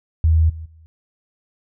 sine tone with level steps, 80.2 Hz, E2, 47 cents flat, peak -11 / -29 / -44 dBFS, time 0.24-0.86 s, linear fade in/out 0 ms, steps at 0.49 / 0.65 s, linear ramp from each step 10 ms, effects none

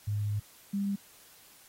sine tone pair in turn, 103.83 / 199.66 Hz, G#2 / G3, 0 / +32 cents, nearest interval major seventh, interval 1132 cents, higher second, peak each -28 dBFS, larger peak neither, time 0.07-0.4 / 0.73-0.96 s, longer first, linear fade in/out 10 ms, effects white hiss -57 dBFS RMS until 1.68 s + AAC 48 kbps

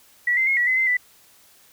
sine tone with pitch steps, 1943 / 2075 / 2159 / 1936 / 2034 / 2073 / 1983 Hz, B6 / C7 / C#7 / B6 / C7 / C7 / B6, -29 / -15 / -46 / -35 / -50 / -17 / +7 cents, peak -17 dBFS, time 0.27-0.97 s, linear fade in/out 5 ms, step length 100 ms, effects white hiss -54 dBFS RMS until 1.72 s

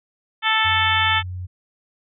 harmonic tone, 440 Hz, A4, in tune, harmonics 2 / 3 / 4 / 5 / 6 / 7 / 8, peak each -23 / -23 / -22 / -24 / -27 / -24 / -25 dBFS, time 0.42-1.23 s, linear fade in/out 50 ms
sine tone, 90.8 Hz, F#2, 32 cents flat, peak -27 dBFS, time 0.64-1.47 s, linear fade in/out 20 ms
effects none

